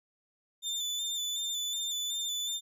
30% pulse tone with vibrato, 3543 Hz, A7, 11 cents sharp, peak -29 dBFS, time 0.62-2.61 s, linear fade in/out 50 ms, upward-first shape square, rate 2.7 Hz, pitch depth 26 cents each way, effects none

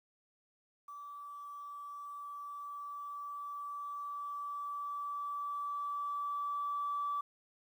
sine tone with level ramp, 1156 Hz, D6, 28 cents flat, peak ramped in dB -45 to -32 dBFS, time 0.88-7.21 s, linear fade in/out 5 ms, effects tanh soft clip ceiling -28 dBFS + 11-bit

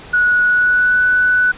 sine tone with pitch glide, 1464 to 1488.7 Hz, F#6 to F#6, -19 to +10 cents, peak -10 dBFS, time 0.13-1.52 s, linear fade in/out 10 ms, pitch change +29 cents, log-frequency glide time 0.44-1.01 s, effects pink hiss -36 dBFS RMS until 1.57 s + resampled to 8000 Hz

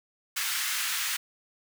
pink high-pass noise, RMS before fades -30 dBFS, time 0.36-1.17 s, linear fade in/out 10 ms, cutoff 1400 Hz, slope 24 dB/octave, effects none

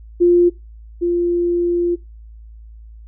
sine tone pair in turn, 350 / 347.4 Hz, F4 / F4, +4 / -9 cents, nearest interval unison, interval 13 cents, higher first, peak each -8 / -14 dBFS, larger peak first, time 0.2-0.5 / 1.01-1.96 s, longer second, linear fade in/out 20 ms, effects noise-tail reverb RT60 0.2 s tail -19 dB re dry + added 55 Hz sine -36 dBFS peak until 3.07 s

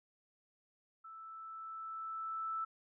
sine tone with level ramp, 1318.5 Hz, E6, in tune, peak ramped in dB -49 to -35 dBFS, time 1.04-2.65 s, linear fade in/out 10 ms, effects none

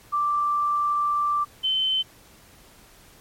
sine tone pair in turn, 1174.7 / 3070 Hz, D6 / G7, 0 / -37 cents, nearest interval octave + perfect fourth, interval 1663 cents, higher second, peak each -20 dBFS, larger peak neither, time 0.12-1.45 / 1.63-2.03 s, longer first, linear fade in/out 20 ms, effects pink hiss -52 dBFS RMS until 3.2 s + MP3 64 kbps

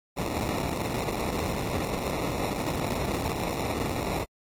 pink noise with sample-and-hold, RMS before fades -29 dBFS, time 0.16-4.25 s, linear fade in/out 20 ms, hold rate 1575 Hz, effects high-pass 60 Hz 12 dB/octave + AAC 48 kbps

